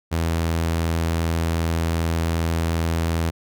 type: tone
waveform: sawtooth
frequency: 82.6 Hz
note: E2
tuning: 4 cents sharp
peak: -16 dBFS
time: 0.11-3.31 s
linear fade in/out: 20 ms
effects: none